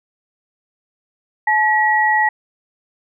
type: tone pair together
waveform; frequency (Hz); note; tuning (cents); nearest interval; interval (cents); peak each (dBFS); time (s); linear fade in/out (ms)
sine; 860 / 1917.3; A5 / A#6; -40 / +48; octave + major second; 1388; -15; 1.47-2.29; 5
effects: none